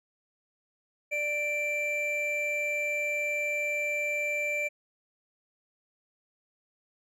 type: tone pair together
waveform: triangle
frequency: 590.3 / 2349 Hz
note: D5 / D7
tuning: +9 / 0 cents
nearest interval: 2 octaves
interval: 2391 cents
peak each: -32 / -27 dBFS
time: 1.11-4.69 s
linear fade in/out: 20 ms
effects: none